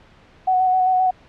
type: tone with vibrato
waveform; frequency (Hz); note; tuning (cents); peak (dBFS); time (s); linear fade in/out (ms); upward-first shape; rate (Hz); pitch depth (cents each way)
sine; 743; F#5; +7; -14; 0.47-1.11; 10; square; 7.6; 15
effects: pink hiss -50 dBFS RMS until 1.28 s + low-pass 3000 Hz 12 dB/octave